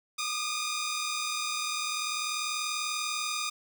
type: tone pair together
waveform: 10% pulse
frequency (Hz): 1200 / 1240.2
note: D6 / D#6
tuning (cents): +37 / -6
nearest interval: minor second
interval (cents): 57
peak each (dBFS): -25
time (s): 0.18-3.5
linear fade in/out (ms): 10
effects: none